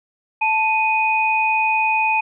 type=tone pair together; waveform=sine; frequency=880 / 2489 Hz; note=A5 / D#7; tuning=0 / 0 cents; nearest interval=octave + tritone; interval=1800 cents; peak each=-18 dBFS; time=0.41-2.21 s; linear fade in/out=10 ms; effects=none